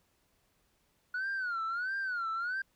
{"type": "tone with vibrato", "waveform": "sine", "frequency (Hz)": 1451, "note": "F#6", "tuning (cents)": -34, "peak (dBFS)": -30, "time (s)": [1.14, 2.62], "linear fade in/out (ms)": 5, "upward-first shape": "sine", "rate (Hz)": 1.5, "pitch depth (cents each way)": 160, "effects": ["tanh soft clip ceiling -30 dBFS", "pink hiss -73 dBFS RMS until 2.75 s"]}